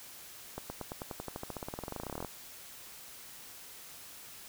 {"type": "accelerating click train", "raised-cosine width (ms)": 1, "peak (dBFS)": -24, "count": 30, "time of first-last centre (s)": [0.58, 2.248], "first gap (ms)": 120, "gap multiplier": 0.94, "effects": ["white hiss -50 dBFS RMS until 4.48 s"]}